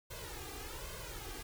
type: noise with flanger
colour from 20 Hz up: pink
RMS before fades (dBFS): -45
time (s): 0.1-1.43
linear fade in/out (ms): 10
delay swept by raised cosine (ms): 1.9 to 2.52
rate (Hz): 1.2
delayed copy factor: +1
effects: none